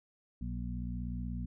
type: harmonic tone with a mistuned harmonic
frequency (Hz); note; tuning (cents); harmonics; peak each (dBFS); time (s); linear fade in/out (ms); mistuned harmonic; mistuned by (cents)
60.7; B1; -29; 1 / 2 / 3 / 4; -38 / -42 / -42 / -43; 0.41-1.46; 5; 4; -33
effects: none